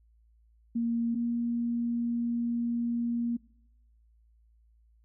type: tone pair in turn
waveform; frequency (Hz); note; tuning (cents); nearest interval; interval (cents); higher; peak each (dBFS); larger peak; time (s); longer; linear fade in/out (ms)
sine; 233.1 / 236.1; A#3 / A#3; 0 / +22; unison; 22; second; -26 / -27; first; 0.75-1.15 / 1.15-3.37; second; 10
effects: noise-tail reverb RT60 0.8 s tail -23 dB re dry + added 56 Hz sine -60 dBFS peak until 5.04 s

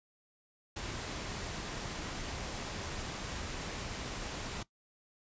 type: noise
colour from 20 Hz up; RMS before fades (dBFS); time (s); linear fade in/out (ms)
pink; -40; 0.76-4.63; 5
effects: noise-tail reverb RT60 0.1 s tail -18 dB re dry + resampled to 16000 Hz

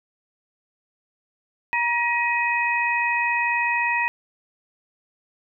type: tone cluster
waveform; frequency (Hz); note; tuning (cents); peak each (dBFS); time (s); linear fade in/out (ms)
sine; 949 / 1903 / 2512; A#5 / A#6 / D#7; +31 / +35 / +16; -24; 1.73-4.08; 0
effects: none

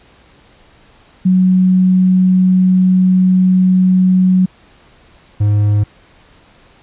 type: tone pair in turn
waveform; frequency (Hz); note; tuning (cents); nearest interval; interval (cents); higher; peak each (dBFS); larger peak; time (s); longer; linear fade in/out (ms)
sine / triangle; 185 / 103.83; F#3 / G#2; 0 / 0; minor seventh; 1000; first; -7; neither; 1.25-4.46 / 5.4-5.84; first; 10
effects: pink hiss -47 dBFS RMS until 6.82 s + resampled to 8000 Hz

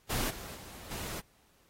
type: noise with level steps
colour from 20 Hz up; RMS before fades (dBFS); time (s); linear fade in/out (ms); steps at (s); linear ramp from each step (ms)
pink; -33 / -45 / -49 / -40; 0.09-1.21; 20; 0.29 / 0.54 / 0.9; 20
effects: pink hiss -67 dBFS RMS until 1.69 s + AAC 48 kbps

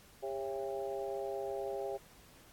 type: harmonic tone with a mistuned harmonic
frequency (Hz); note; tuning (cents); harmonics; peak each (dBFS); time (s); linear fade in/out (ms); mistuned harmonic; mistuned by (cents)
133.7; C3; +38; 3 / 4 / 5 / 6; -39 / -41 / -43 / -45; 0.22-1.98; 20; 4; +40
effects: pink hiss -60 dBFS RMS until 2.52 s + AAC 64 kbps

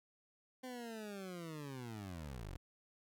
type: linear sweep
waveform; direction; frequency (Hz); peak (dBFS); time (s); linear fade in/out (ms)
20% pulse; down; 258.8 to 38.72; -40; 0.63-2.57; 10
effects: none

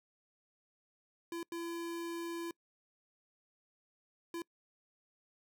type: tone bursts at uneven times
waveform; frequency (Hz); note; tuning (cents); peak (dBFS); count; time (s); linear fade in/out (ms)
square; 338; E4; +43; -39; 3; 1.32-1.43 / 1.52-2.51 / 4.34-4.42; 2
effects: noise-tail reverb RT60 0.1 s tail -25 dB re dry

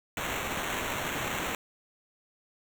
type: noise with sample-and-hold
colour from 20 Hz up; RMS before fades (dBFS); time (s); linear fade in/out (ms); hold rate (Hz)
blue; -33; 0.17-1.55; 2; 4900
effects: none

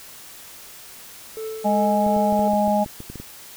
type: tone with tremolo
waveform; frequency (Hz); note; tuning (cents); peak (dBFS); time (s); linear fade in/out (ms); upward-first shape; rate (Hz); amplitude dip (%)
triangle; 440; A4; 0; -25; 1.37-2.48; 0; triangle; 2.8; 50
type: harmonic tone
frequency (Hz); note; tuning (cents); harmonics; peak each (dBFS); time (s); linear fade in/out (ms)
207.7; G#3; 0; 1 / 3 / 4; -21 / -21 / -21; 1.64-2.85; 20
type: clicks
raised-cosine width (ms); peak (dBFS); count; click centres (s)
3; -22; 11; 2.065 / 2.165 / 2.326 / 2.393 / 2.535 / 2.679 / 2.861 / 3.004 / 3.1 / 3.157 / 3.2
effects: white hiss -42 dBFS RMS until 3.56 s

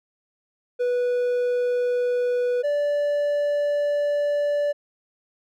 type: tone pair in turn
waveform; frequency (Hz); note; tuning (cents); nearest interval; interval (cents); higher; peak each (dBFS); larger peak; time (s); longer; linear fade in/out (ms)
triangle; 491 / 582; B4 / D5; -10 / -16; minor third; 294; second; -18; neither; 0.79-2.63 / 2.63-4.73; second; 20
effects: none

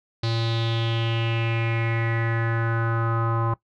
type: tone with low-pass filter sweep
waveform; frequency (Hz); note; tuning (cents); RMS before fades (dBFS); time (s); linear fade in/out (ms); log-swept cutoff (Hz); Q
square; 114.7; A#2; -28; -24; 0.23-3.54; 5; 4300 to 1100; 5.3
effects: noise-tail reverb RT60 0.1 s tail -19 dB re dry

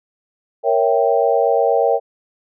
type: chord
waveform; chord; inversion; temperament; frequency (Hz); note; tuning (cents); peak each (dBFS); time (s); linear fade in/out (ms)
sine; A# diminished seventh; none; equal; 466.2 / 554.4 / 659.3 / 784; A#4 / C#5 / E5 / G5; 0 / 0 / 0 / 0; -17 / -18 / -19 / -19; 0.63-2; 50
effects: none

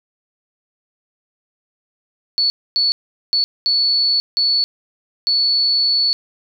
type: tone bursts at uneven times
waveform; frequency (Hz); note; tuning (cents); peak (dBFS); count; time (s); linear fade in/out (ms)
sine; 4435; C#8; 0; -13; 6; 2.38-2.5 / 2.76-2.92 / 3.33-3.44 / 3.66-4.2 / 4.37-4.64 / 5.27-6.13; 0
effects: none

